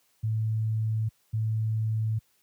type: tone pair in turn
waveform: sine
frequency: 110 / 110 Hz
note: A2 / A2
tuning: 0 / 0 cents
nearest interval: unison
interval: 0 cents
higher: neither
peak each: -24 dBFS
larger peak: neither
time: 0.23-1.09 / 1.33-2.19 s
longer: neither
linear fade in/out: 10 ms
effects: white hiss -68 dBFS RMS until 2.42 s + high-pass 60 Hz 12 dB/octave